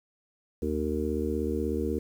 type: harmonic tone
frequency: 76.4 Hz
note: D#2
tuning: 31 cents flat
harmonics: 1 / 3 / 4 / 5 / 6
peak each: -33 / -33 / -33 / -33 / -33 dBFS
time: 0.62-1.99 s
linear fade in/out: 5 ms
effects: 9-bit